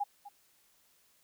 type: tone with echo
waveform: sine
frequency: 815 Hz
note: G#5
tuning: 33 cents flat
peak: -29 dBFS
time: 0-0.04 s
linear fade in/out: 10 ms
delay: 250 ms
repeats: 1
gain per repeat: -15 dB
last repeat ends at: 0.29 s
effects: white hiss -68 dBFS RMS until 1.23 s